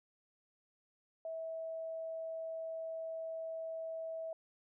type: tone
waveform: sine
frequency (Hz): 650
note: E5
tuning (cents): -24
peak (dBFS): -39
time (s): 1.25-4.33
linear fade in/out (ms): 2
effects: none